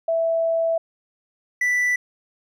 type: tone pair in turn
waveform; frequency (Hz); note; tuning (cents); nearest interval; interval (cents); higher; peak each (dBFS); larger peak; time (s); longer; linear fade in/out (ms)
sine / triangle; 659.3 / 1975.7; E5 / B6; 0 / 0; octave + perfect fifth; 1900; second; -18 / -16; second; 0.08-0.78 / 1.61-1.96; first; 5
effects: none